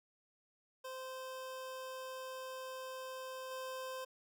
25% pulse tone with level steps, 519 Hz, C5, 14 cents flat, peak -40 / -38 dBFS, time 0.84-4.05 s, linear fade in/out 10 ms, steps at 3.51 s, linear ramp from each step 2 ms, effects none

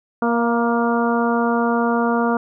harmonic tone with a mistuned harmonic, 235.1 Hz, A#3, 15 cents sharp, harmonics 1 / 2 / 3 / 4 / 5 / 6, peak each -19 / -22 / -24 / -25 / -26 / -27 dBFS, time 0.22-2.37 s, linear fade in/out 2 ms, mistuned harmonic 3, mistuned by -20 cents, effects none

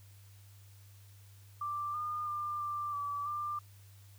sine tone with pitch steps, 1178 / 1214 / 1195 / 1183 / 1152 / 1190 Hz, D6 / D#6 / D6 / D6 / D6 / D6, +5 / -43 / +30 / +12 / -34 / +22 cents, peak -34 dBFS, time 1.61-3.59 s, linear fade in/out 5 ms, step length 330 ms, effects added 99 Hz sine -54 dBFS peak until 4.18 s + white hiss -64 dBFS RMS until 4.18 s

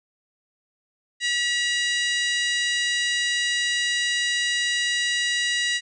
harmonic tone with a mistuned harmonic, 967 Hz, B5, 37 cents flat, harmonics 2 / 3 / 4 / 5 / 6 / 7 / 8 / 9, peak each -24 / -28 / -28 / -35 / -36 / -37 / -37 / -39 dBFS, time 1.2-5.81 s, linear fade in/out 50 ms, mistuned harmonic 3, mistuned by -31 cents, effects none

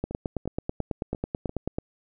two click trains, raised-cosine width 2 ms, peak -22 / -14 dBFS, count 5 / 17, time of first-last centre 0.11-1.494 / 0.04-1.785 s, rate 2.89 / 9.17 Hz, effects none

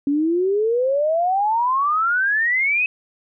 sine exponential sweep, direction up, 277.2 to 2579 Hz, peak -16 dBFS, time 0.07-2.86 s, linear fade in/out 2 ms, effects none

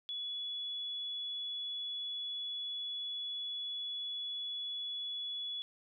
sine tone, 3403 Hz, G#7, 41 cents sharp, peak -37 dBFS, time 0.09-5.62 s, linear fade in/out 0 ms, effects none

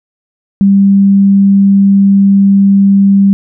sine tone, 197.4 Hz, G3, 12 cents sharp, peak -3 dBFS, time 0.61-3.33 s, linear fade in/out 0 ms, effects none

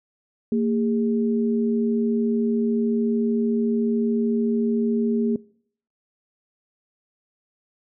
sine tone pair together, 228.4 / 407.4 Hz, A#3 / G#4, -35 / -33 cents, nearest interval minor seventh, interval 1002 cents, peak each -19 / -26 dBFS, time 0.52-5.36 s, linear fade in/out 2 ms, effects noise-tail reverb RT60 0.6 s tail -23 dB re dry

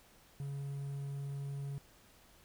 triangle tone with quantisation, 139.8 Hz, C#3, 15 cents sharp, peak -36 dBFS, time 0.4-1.78 s, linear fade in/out 0 ms, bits 11, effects pink hiss -63 dBFS RMS until 2.44 s

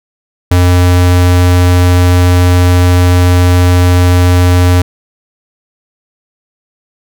square tone, 89.3 Hz, F2, 39 cents sharp, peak -5 dBFS, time 0.51-4.82 s, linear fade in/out 5 ms, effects none

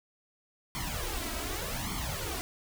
pink noise with flanger, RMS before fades -35 dBFS, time 0.75-2.41 s, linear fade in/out 0 ms, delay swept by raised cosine 0.91 to 3.11 ms, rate 0.85 Hz, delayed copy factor +0.8, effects none

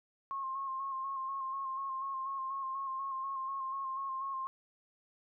sine tone with vibrato, 1074 Hz, C6, 45 cents sharp, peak -35 dBFS, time 0.31-4.47 s, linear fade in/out 0 ms, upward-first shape square, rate 4.1 Hz, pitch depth 27 cents each way, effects none

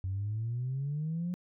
sine exponential sweep, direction up, 92.2 to 181.2 Hz, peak -30 dBFS, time 0.04-1.34 s, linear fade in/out 0 ms, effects tanh soft clip ceiling -27 dBFS

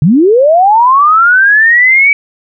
sine linear sweep, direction up, 130.81 to 2297 Hz, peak -3 dBFS, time 0.02-2.13 s, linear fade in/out 2 ms, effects none

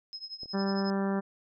sine tone with tremolo, 5130 Hz, E8, 48 cents flat, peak -35 dBFS, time 0.13-0.9 s, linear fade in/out 0 ms, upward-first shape triangle, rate 11 Hz, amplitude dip 95%
clicks, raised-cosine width 2 ms, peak -34 / -39 dBFS, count 2, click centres 0.433 / 0.458 s
harmonic tone, 196 Hz, G3, in tune, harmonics 1 / 2 / 3 / 4 / 5 / 6 / 7 / 8 / 9, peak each -28 / -34 / -38 / -40 / -42 / -44 / -45 / -46 / -47 dBFS, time 0.53-1.21 s, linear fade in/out 20 ms
effects none

